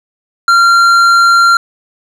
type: tone with tanh clipping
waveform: triangle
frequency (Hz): 1380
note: F6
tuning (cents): -21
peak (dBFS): -6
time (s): 0.48-1.57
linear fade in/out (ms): 2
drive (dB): 14
effects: none